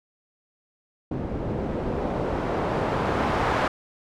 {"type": "noise with low-pass filter sweep", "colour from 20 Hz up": "white", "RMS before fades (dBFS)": -26, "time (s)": [1.11, 3.68], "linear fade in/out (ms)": 5, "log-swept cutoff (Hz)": [320, 1200], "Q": 0.84, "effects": []}